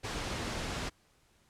pink low-pass noise, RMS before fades -37 dBFS, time 0.03-0.9 s, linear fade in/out 20 ms, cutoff 6600 Hz, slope 12 dB/octave, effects pink hiss -68 dBFS RMS until 1.49 s + low-pass 11000 Hz 12 dB/octave

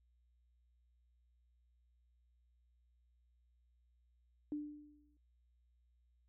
sine tone with exponential decay, 296.7 Hz, D4, 18 cents sharp, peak -36 dBFS, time 4.52-5.17 s, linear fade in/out 1 ms, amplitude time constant 140 ms, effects added 60 Hz sine -70 dBFS peak until 6.28 s

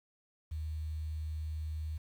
sine tone with quantisation, 77.78 Hz, D#2, in tune, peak -35 dBFS, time 0.51-1.98 s, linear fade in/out 10 ms, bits 10, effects none

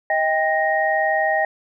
sine tone cluster, 632 / 791 / 1869 Hz, D#5 / G5 / A#6, +27 / +15 / +4 cents, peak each -21 dBFS, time 0.1-1.45 s, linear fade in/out 2 ms, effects none

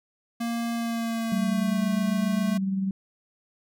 square tone with pitch glide, 233.1 to 220 Hz, A#3 to A3, 0 to 0 cents, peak -27 dBFS, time 0.4-2.58 s, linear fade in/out 10 ms, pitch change -100 cents, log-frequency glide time 0.74-1.84 s
sine tone with tremolo, 192.6 Hz, G3, 30 cents flat, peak -22 dBFS, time 1.32-2.91 s, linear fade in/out 2 ms, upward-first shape sine, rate 20 Hz, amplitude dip 40%
effects none

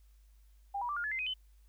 sine tone with pitch steps, 800 / 968 / 1171.3 / 1417.2 / 1714.8 / 2075 / 2511 / 3038 Hz, G5 / B5 / D6 / F6 / A6 / C7 / D#7 / F#7, +35 / -35 / -5 / +25 / -45 / -15 / +15 / +45 cents, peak -33 dBFS, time 0.74-1.34 s, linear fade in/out 10 ms, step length 75 ms, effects added 51 Hz sine -58 dBFS peak until 1.68 s + white hiss -75 dBFS RMS until 1.68 s

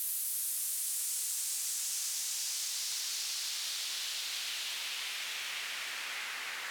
white noise with band-pass filter sweep, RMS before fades -37 dBFS, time 0-6.7 s, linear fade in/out 0 ms, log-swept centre 12000 to 1800 Hz, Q 1.4, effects none

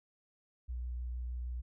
sine tone with vibrato, 61 Hz, B1, 21 cents flat, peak -36 dBFS, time 0.68-1.62 s, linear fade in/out 20 ms, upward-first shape sine, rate 6.5 Hz, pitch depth 13 cents each way, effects none

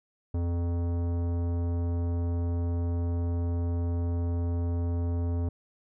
sine tone with tanh clipping, 85.9 Hz, F2, 28 cents flat, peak -28 dBFS, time 0.34-5.49 s, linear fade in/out 5 ms, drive 16 dB, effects none

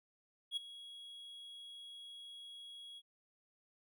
triangle tone with ADSR envelope, 3322 Hz, G#7, in tune, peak -32 dBFS, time 0.51-3.02 s, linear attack 57 ms, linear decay 13 ms, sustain -16 dB, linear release 45 ms, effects none

